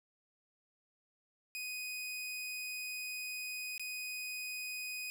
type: tone with dropouts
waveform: sawtooth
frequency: 2495 Hz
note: D#7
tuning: 4 cents sharp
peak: -36 dBFS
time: 1.55-5.1 s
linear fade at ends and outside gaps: 0 ms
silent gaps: 3.779-3.796 s
effects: none